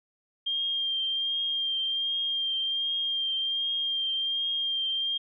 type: tone with vibrato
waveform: sine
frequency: 3199 Hz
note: G7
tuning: 34 cents sharp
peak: -26 dBFS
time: 0.46-5.18 s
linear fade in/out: 10 ms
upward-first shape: triangle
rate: 1.3 Hz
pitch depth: 25 cents each way
effects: none